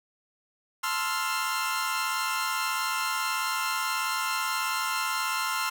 sawtooth chord, F major seventh, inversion first, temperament equal, 880 / 1046.5 / 1318.5 / 1396.9 Hz, A5 / C6 / E6 / F6, 0 / 0 / 0 / 0 cents, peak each -33 / -27 / -30 / -28 dBFS, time 0.83-5.7 s, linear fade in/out 10 ms, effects none

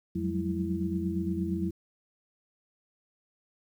sine tone cluster, 87.2 / 180.8 / 189.5 / 209.1 / 330.5 Hz, F2 / F#3 / F#3 / G#3 / E4, -2 / -40 / +42 / +12 / +5 cents, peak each -36 / -33 / -34 / -38 / -33 dBFS, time 0.15-1.71 s, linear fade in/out 10 ms, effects 10-bit

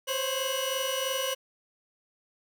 sawtooth tone cluster, 519 / 542 / 2937 Hz, C5 / C#5 / F#7, -14 / -39 / -13 cents, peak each -29 dBFS, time 0.07-1.35 s, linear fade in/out 20 ms, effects none

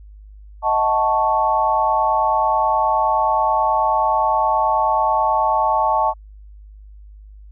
sine chord, D# half-diminished seventh, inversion none, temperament equal with one note detuned, 630.6 / 740 / 880 / 1108.7 Hz, D#5 / F#5 / A5 / C#6, +23 / 0 / 0 / 0 cents, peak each -22 / -23 / -17 / -21 dBFS, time 0.62-6.14 s, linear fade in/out 50 ms, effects added 51 Hz sine -38 dBFS peak until 7.51 s

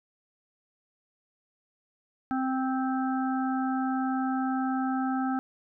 harmonic tone, 261.6 Hz, C4, in tune, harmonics 1 / 3 / 5 / 6, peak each -27 / -32 / -36 / -41 dBFS, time 2.31-5.39 s, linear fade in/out 0 ms, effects none

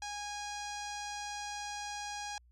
sawtooth tone with low-pass filter, 823 Hz, G#5, 16 cents flat, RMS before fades -41 dBFS, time 0.02-2.38 s, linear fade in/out 2 ms, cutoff 6200 Hz, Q 3.1, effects added 60 Hz sine -60 dBFS peak until 2.51 s

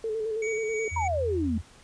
sine tone with vibrato, 439 Hz, A4, 4 cents flat, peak -27 dBFS, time 0.04-0.88 s, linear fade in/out 2 ms, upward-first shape square, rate 9.3 Hz, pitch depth 37 cents each way
square tone with tremolo, 2256 Hz, C#7, 30 cents sharp, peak -32 dBFS, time 0.42-1.08 s, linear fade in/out 5 ms, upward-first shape sine, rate 3.2 Hz, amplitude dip 40%
sine tone, 83.8 Hz, E2, 29 cents sharp, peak -30 dBFS, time 0.91-1.62 s, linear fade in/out 20 ms
sine exponential sweep, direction down, 990 to 207.7 Hz, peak -25 dBFS, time 0.96-1.58 s, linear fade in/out 5 ms
effects pink hiss -54 dBFS RMS until 1.83 s + resampled to 22050 Hz

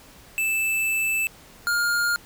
square tone pair in turn, 2637 / 1413.1 Hz, E7 / F6, 0 / +20 cents, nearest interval major seventh, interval 1080 cents, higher first, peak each -22 / -21 dBFS, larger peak second, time 0.38-1.27 / 1.67-2.16 s, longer first, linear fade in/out 0 ms, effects pink hiss -49 dBFS RMS until 2.25 s

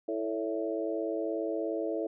harmonic tone with a mistuned harmonic, 109.8 Hz, A2, 3 cents flat, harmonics 3 / 4 / 5 / 6, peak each -34 / -35 / -36 / -37 dBFS, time 0.08-2.07 s, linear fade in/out 5 ms, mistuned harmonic 5, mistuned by +40 cents, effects none

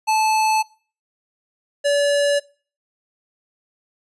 square tone pair in turn, 871 / 573.2 Hz, A5 / D5, -18 / -42 cents, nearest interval perfect fifth, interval 724 cents, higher first, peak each -16 dBFS, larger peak neither, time 0.07-0.63 / 1.84-2.4 s, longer neither, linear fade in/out 20 ms, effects noise-tail reverb RT60 0.4 s tail -22 dB re dry + resampled to 24000 Hz

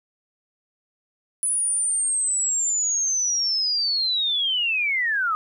sine linear sweep, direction down, 10000 to 1225 Hz, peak -20 dBFS, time 1.43-5.35 s, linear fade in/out 0 ms, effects 10-bit

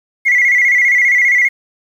sine tone with vibrato, 2059 Hz, C7, 28 cents flat, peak -7 dBFS, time 0.25-1.49 s, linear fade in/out 20 ms, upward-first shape square, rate 15 Hz, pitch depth 73 cents each way, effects tanh soft clip ceiling -4 dBFS + 7-bit

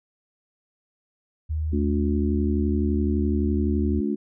sine tone, 77.78 Hz, D#2, in tune, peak -23 dBFS, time 1.49-4.01 s, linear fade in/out 20 ms
harmonic tone, 71.8 Hz, D2, 39 cents flat, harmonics 3 / 4 / 5, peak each -25 / -27 / -29 dBFS, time 1.72-4.16 s, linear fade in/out 20 ms
effects none

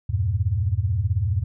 sine chord, E diminished, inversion none, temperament equal, 82.41 / 98 / 116.54 Hz, E2 / G2 / Bb2, 0 / 0 / 0 cents, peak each -25 / -22 / -26 dBFS, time 0.09-1.44 s, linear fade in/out 10 ms, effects none

